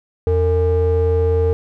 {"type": "ring-modulated tone", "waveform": "triangle", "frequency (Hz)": 185, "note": "F#3", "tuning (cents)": 0, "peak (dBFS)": -8, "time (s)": [0.27, 1.53], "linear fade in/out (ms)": 0, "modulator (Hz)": 269, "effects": []}